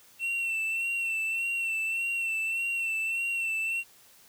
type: tone with vibrato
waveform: triangle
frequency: 2700 Hz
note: E7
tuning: 41 cents sharp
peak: -26 dBFS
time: 0.19-3.84 s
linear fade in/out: 50 ms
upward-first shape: sine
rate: 1.7 Hz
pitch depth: 35 cents each way
effects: white hiss -57 dBFS RMS until 4.28 s